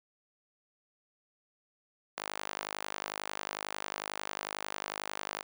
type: tone with high-pass filter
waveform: sawtooth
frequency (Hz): 51.1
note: G#1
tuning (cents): -27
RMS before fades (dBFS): -40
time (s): 2.17-5.43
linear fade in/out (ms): 10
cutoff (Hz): 820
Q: 0.88
effects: none